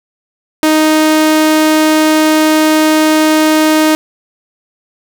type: tone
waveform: sawtooth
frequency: 311.1 Hz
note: D#4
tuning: in tune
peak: -3 dBFS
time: 0.63-3.95 s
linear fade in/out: 0 ms
effects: none